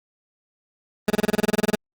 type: tone bursts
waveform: 20% pulse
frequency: 210.4 Hz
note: G#3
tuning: 23 cents sharp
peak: -11 dBFS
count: 14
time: 1.08-1.751 s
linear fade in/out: 2 ms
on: 21 ms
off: 29 ms
effects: Opus 32 kbps